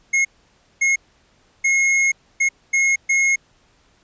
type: tone bursts at uneven times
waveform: square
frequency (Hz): 2161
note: C#7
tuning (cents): -45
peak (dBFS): -15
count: 6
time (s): 0.13-0.25 / 0.81-0.96 / 1.64-2.12 / 2.4-2.49 / 2.73-2.96 / 3.09-3.36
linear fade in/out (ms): 10
effects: pink hiss -58 dBFS RMS until 4.03 s + resampled to 16000 Hz